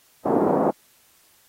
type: band-pass noise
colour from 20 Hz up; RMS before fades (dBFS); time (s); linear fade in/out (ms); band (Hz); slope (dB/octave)
pink; -20; 0.25-0.71; 10; 210 to 840; 24
effects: white hiss -58 dBFS RMS until 1.48 s + AAC 48 kbps